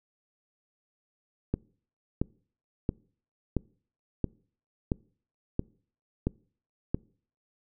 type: click train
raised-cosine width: 3 ms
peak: -13 dBFS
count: 9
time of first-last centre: 1.54-6.945 s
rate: 1.48 Hz
effects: noise-tail reverb RT60 0.5 s tail -25 dB re dry